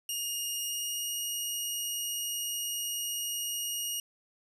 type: tone with pitch glide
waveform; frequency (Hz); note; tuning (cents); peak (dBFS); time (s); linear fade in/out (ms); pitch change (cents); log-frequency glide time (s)
15% pulse; 2845 to 2871; F7 to F7; +31 to +47; -25; 0.09-4; 2; +16; 0.52-1.17
effects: none